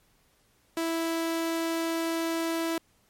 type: tone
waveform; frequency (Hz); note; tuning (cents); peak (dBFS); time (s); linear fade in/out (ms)
sawtooth; 329.6; E4; 0; -23; 0.77-2.78; 2
effects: pink hiss -66 dBFS RMS until 3.09 s + MP3 64 kbps

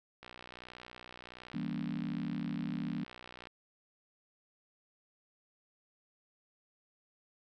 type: click train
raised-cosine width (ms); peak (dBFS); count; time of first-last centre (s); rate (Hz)
0.3; -32; 200; 0.23-3.471; 61.4
type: chord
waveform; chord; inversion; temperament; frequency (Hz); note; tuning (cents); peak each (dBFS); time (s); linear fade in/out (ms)
sine; E diminished seventh; none; just; 164.81 / 197.78 / 237.3 / 284.8; E3 / G3 / Bb3 / Db4; 0 / +16 / +31 / +47; -40 / -40 / -39 / -41; 1.54-3.04; 5
effects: none

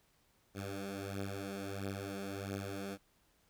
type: beating tone pair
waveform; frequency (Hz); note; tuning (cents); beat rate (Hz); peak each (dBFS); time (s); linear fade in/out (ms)
10% pulse; 98 / 99.5; G2 / G2; 0 / +26; 1.5; -33 / -36; 0.54-2.98; 50
effects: pink hiss -72 dBFS RMS until 3.49 s

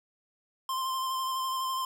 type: tone with vibrato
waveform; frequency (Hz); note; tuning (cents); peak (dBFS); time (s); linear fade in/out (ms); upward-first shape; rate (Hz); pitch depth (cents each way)
square; 1046.5; C6; 0; -30; 0.69-1.85; 2; square; 12; 15
effects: none

